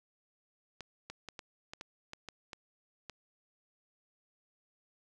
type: clicks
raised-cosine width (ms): 0.2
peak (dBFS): -26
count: 10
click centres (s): 0.807 / 1.1 / 1.287 / 1.392 / 1.735 / 1.811 / 2.134 / 2.287 / 2.532 / 3.097
effects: none